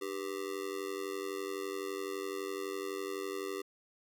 square tone with amplitude modulation, 392 Hz, G4, in tune, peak -33 dBFS, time 0.01-3.62 s, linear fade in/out 10 ms, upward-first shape sine, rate 91.9 Hz, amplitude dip 95%, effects none

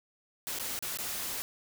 white noise with dropouts, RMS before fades -36 dBFS, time 0.47-1.42 s, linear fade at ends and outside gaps 0 ms, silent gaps 0.587-0.597 / 0.79-0.825 / 0.972-0.987 s, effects none

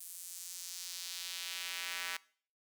square tone with high-pass filter sweep, 88.7 Hz, F2, 27 cents sharp, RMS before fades -43 dBFS, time 0-2.17 s, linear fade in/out 5 ms, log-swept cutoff 10000 to 1800 Hz, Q 1.3, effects noise-tail reverb RT60 0.5 s tail -22 dB re dry

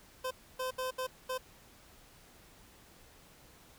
25% pulse tone bursts at uneven times, 514 Hz, C5, 31 cents flat, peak -30 dBFS, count 5, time 0.24-0.31 / 0.59-0.71 / 0.78-0.91 / 0.98-1.07 / 1.29-1.38 s, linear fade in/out 10 ms, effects pink hiss -59 dBFS RMS until 3.78 s

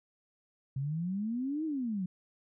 sine exponential two-way sweep, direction up then down, 130.6 to 324.1 to 176.1 Hz, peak -31 dBFS, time 0.76-2.06 s, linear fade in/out 5 ms, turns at 1.65 s, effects none

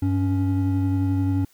triangle tone pair together, 96.9 / 279.3 Hz, G2 / C#4, -20 / +13 cents, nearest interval octave + tritone, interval 1833 cents, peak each -19 / -21 dBFS, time 0.02-1.45 s, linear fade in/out 5 ms, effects white hiss -59 dBFS RMS until 1.53 s

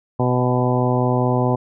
harmonic tone with a mistuned harmonic, 125.1 Hz, B2, 23 cents sharp, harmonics 1 / 2 / 3 / 4 / 5 / 6 / 7 / 8, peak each -19 / -22 / -24 / -25 / -26 / -27 / -27 / -28 dBFS, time 0.19-1.56 s, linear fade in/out 10 ms, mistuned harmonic 7, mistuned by -22 cents, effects none

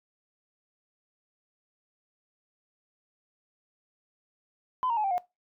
sine tone with pitch steps, 1014 / 929.8 / 852.7 / 781.9 / 717 Hz, B5 / A#5 / G#5 / G5 / F5, +45 / -5 / +45 / -5 / +45 cents, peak -24 dBFS, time 4.83-5.18 s, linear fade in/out 0 ms, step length 70 ms, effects noise-tail reverb RT60 0.2 s tail -20 dB re dry + tanh soft clip ceiling -20 dBFS

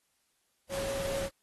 sine tone in noise, 549 Hz, C#5, 17 cents flat, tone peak -33 dBFS, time 0.69-1.3 s, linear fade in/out 50 ms, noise pink, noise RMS -39 dBFS, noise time 0.69-1.3 s, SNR +3 dB, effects white hiss -75 dBFS RMS until 1.42 s + AAC 32 kbps

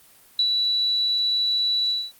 sine tone with ADSR envelope, 3942 Hz, B7, 4 cents flat, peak -16 dBFS, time 0.39-2.12 s, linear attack 3 ms, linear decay 64 ms, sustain -3 dB, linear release 220 ms, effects white hiss -53 dBFS RMS until 2.19 s + Opus 24 kbps

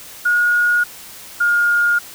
sine tone pair in turn, 1441 / 1420.3 Hz, F#6 / F6, -46 / +29 cents, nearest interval unison, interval 25 cents, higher first, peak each -12 dBFS, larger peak neither, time 0.25-0.84 / 1.4-1.99 s, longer neither, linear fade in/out 10 ms, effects white hiss -37 dBFS RMS until 2.14 s

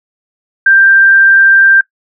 sine tone, 1579 Hz, G6, 12 cents sharp, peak -3 dBFS, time 0.66-1.81 s, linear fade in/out 5 ms, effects noise-tail reverb RT60 0.1 s tail -19 dB re dry

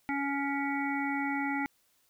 harmonic tone, 279.9 Hz, C#4, 17 cents sharp, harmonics 1 / 3 / 5 / 7 / 8, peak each -32 / -35 / -40 / -37 / -39 dBFS, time 0.09-1.66 s, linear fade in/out 0 ms, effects white hiss -70 dBFS RMS until 2.09 s

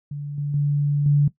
sine tone with level steps, 144.7 Hz, D3, 25 cents flat, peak -27 / -22 / -17 / -13 dBFS, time 0.11-1.28 s, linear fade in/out 5 ms, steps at 0.38 / 0.54 / 1.06 s, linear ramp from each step 2 ms, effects noise-tail reverb RT60 0.1 s tail -17 dB re dry

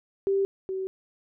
sine tone pair in turn, 392 / 380 Hz, G4 / F#4, 0 / +46 cents, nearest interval minor second, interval 54 cents, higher first, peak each -21 / -28 dBFS, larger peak first, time 0.27-0.45 / 0.69-0.87 s, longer neither, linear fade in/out 0 ms, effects none

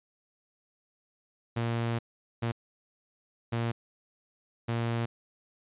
sawtooth tone bursts at uneven times, 116.54 Hz, A#2, in tune, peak -24 dBFS, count 4, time 1.56-1.99 / 2.42-2.52 / 3.52-3.72 / 4.68-5.06 s, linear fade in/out 10 ms, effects resampled to 8000 Hz

